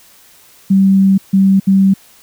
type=tone bursts at uneven times; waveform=sine; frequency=193.5 Hz; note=G3; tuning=22 cents flat; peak=-6 dBFS; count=3; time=0.7-1.18 / 1.33-1.6 / 1.67-1.94 s; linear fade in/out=10 ms; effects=white hiss -45 dBFS RMS until 2.22 s